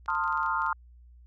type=clicks; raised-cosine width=0.2 ms; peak=-35 dBFS; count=11; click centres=0.06 / 0.102 / 0.151 / 0.239 / 0.278 / 0.326 / 0.375 / 0.431 / 0.462 / 0.62 / 0.664 s
type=chord; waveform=sine; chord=F dominant seventh; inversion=first; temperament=equal with one note detuned; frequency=897.5 / 1046.5 / 1244.5 / 1396.9 Hz; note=A5 / C6 / Eb6 / F6; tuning=+34 / 0 / 0 / 0 cents; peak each=-31 dBFS; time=0.08-0.73 s; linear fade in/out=2 ms
effects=added 60 Hz sine -50 dBFS peak until 1.26 s